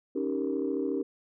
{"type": "chord", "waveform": "sine", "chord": "Eb dominant seventh", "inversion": "third", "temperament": "equal", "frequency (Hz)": [277.2, 311.1, 392, 466.2], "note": ["Db4", "Eb4", "G4", "Bb4"], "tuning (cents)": [0, 0, 0, 0], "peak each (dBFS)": [-31, -33, -32, -34], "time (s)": [0.15, 1.03], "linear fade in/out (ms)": 10, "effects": ["tanh soft clip ceiling -19 dBFS"]}